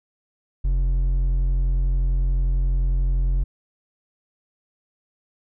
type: tone with hard clipping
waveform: sine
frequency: 44.34 Hz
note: F1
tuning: 27 cents sharp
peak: -19 dBFS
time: 0.64-3.44 s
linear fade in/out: 10 ms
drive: 5 dB
effects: none